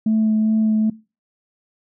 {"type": "tone with vibrato", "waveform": "sine", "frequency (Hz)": 218, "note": "A3", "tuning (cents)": -16, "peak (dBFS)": -13, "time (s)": [0.06, 0.9], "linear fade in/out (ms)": 5, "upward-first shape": "sine", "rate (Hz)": 2.5, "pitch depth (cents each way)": 11, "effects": ["noise-tail reverb RT60 0.3 s tail -21 dB re dry", "tanh soft clip ceiling -11 dBFS"]}